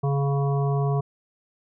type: harmonic tone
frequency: 140 Hz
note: C#3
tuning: 18 cents sharp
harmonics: 1 / 3 / 5 / 7 / 8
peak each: -21 / -29 / -32 / -37 / -37 dBFS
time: 0.03-1.01 s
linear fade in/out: 10 ms
effects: none

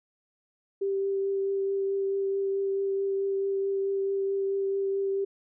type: tone with vibrato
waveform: sine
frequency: 392 Hz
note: G4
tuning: in tune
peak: -25 dBFS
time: 0.81-5.25 s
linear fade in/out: 10 ms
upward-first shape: triangle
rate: 4.6 Hz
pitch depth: 12 cents each way
effects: none

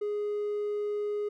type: tone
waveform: triangle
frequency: 415.3 Hz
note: G#4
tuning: in tune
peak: -26 dBFS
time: 0.01-1.29 s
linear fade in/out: 10 ms
effects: tanh soft clip ceiling -23 dBFS

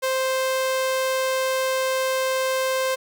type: tone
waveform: sawtooth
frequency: 523.3 Hz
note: C5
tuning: in tune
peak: -17 dBFS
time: 0.02-2.96 s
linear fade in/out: 20 ms
effects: none

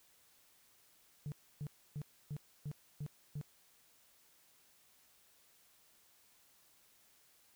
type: tone bursts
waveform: sine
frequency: 146.4 Hz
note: D3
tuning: 5 cents flat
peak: -37 dBFS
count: 7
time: 1.26-3.413 s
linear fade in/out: 0 ms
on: 59 ms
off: 290 ms
effects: tanh soft clip ceiling -37 dBFS + white hiss -68 dBFS RMS until 7.55 s

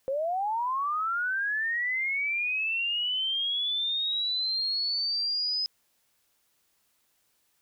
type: linear sweep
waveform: sine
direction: up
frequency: 518 to 5070 Hz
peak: -26 dBFS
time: 0.08-5.66 s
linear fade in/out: 0 ms
effects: white hiss -71 dBFS RMS until 7.61 s

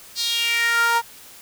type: tone with high-pass filter sweep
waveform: sawtooth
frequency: 466.7 Hz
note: A#4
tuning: 2 cents sharp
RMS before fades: -20 dBFS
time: 0.15-1.02 s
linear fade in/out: 50 ms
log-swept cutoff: 4600 to 950 Hz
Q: 4.3
effects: white hiss -44 dBFS RMS until 1.41 s

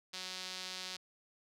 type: tone with band-pass filter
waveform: sawtooth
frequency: 185 Hz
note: F#3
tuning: in tune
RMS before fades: -44 dBFS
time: 0.13-0.97 s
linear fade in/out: 10 ms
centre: 4400 Hz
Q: 1.9
effects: none

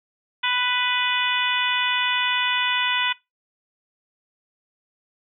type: harmonic tone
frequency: 495.5 Hz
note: B4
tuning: 6 cents sharp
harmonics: 2 / 3 / 4 / 5 / 6 / 7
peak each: -27 / -27 / -27 / -27 / -27 / -27 dBFS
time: 0.43-3.13 s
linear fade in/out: 10 ms
effects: noise-tail reverb RT60 0.2 s tail -21 dB re dry

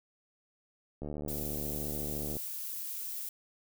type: click train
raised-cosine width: 2 ms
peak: -26 dBFS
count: 101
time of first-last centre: 1.02-2.368 s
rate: 74.2 Hz
type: noise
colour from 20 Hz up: violet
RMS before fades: -39 dBFS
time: 1.28-3.29 s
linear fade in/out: 2 ms
effects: none

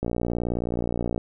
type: click train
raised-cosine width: 2 ms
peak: -13 dBFS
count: 69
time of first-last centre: 0.03-1.179 s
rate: 59.2 Hz
effects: none

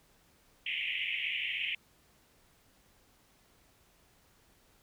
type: band-pass noise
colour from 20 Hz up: white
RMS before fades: -35 dBFS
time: 0.66-1.75 s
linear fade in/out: 5 ms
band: 2000 to 3100 Hz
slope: 96 dB/octave
effects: pink hiss -66 dBFS RMS until 4.82 s

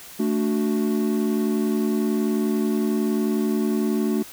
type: chord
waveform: triangle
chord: D major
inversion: second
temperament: equal with one note detuned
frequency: 220 / 291.1 / 370 Hz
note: A3 / D4 / F#4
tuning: 0 / -15 / 0 cents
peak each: -20 / -24 / -24 dBFS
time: 0.19-4.23 s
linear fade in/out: 10 ms
effects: white hiss -42 dBFS RMS until 4.32 s

